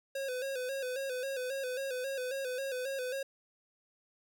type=tone with vibrato; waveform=square; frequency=523.3 Hz; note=C5; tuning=in tune; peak=-35 dBFS; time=0.15-3.23 s; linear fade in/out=5 ms; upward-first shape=square; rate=3.7 Hz; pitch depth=67 cents each way; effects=none